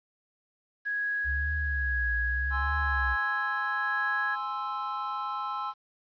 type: tone with tremolo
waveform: sine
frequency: 1661.2 Hz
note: G#6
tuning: in tune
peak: -27 dBFS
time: 0.85-4.36 s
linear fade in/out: 20 ms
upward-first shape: sine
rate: 1 Hz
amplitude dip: 30%
type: tone with vibrato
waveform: sine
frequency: 66.2 Hz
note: C2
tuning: 21 cents sharp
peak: -29 dBFS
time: 1.24-3.17 s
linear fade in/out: 50 ms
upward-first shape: triangle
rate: 0.82 Hz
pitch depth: 240 cents each way
type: chord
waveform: triangle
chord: Ab augmented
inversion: none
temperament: equal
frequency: 830.6 / 1046.5 / 1318.5 Hz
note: Ab5 / C6 / E6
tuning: 0 / 0 / 0 cents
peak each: -35 / -33 / -32 dBFS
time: 2.5-5.74 s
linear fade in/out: 50 ms
effects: resampled to 11025 Hz + 10-bit